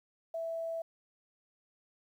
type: tone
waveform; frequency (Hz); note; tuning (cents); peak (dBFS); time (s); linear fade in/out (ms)
sine; 659.3; E5; 0; -34; 0.34-0.82; 5
effects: 11-bit